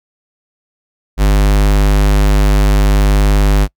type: tone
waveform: square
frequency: 50.3 Hz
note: G1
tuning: 45 cents sharp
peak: -8 dBFS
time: 1.17-3.68 s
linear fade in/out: 50 ms
effects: noise-tail reverb RT60 0.1 s tail -25 dB re dry